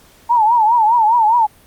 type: tone with vibrato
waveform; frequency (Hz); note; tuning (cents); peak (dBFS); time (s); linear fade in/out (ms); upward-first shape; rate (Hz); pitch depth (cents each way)
sine; 906; A#5; -50; -9; 0.29-1.47; 20; triangle; 4.9; 150
effects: pink hiss -48 dBFS RMS until 1.66 s + Opus 48 kbps